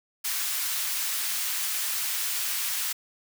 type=high-pass noise; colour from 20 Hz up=white; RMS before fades=-29 dBFS; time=0.24-2.93 s; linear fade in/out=10 ms; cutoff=1300 Hz; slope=12 dB/octave; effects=none